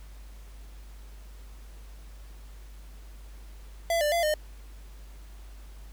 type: tone with pitch steps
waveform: square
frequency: 673 / 593 / 682 / 609 Hz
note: E5 / D5 / F5 / D#5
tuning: +36 / +17 / -41 / -37 cents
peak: -24 dBFS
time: 3.9-4.34 s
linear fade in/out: 2 ms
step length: 110 ms
effects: added 50 Hz sine -43 dBFS peak until 5.92 s + pink hiss -57 dBFS RMS until 5.92 s